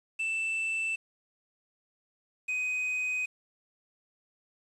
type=tone pair in turn; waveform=triangle; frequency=2655 / 2506 Hz; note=E7 / D#7; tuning=+12 / +12 cents; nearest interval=minor second; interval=100 cents; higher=first; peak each=-27 dBFS; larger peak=neither; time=0.19-0.96 / 2.48-3.26 s; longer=second; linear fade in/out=10 ms; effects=resampled to 24000 Hz + 9-bit